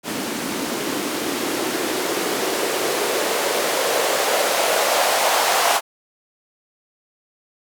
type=noise with band-pass filter sweep; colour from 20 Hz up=blue; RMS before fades=-21 dBFS; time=0.03-5.81 s; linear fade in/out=50 ms; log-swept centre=240 to 730 Hz; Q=2.4; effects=none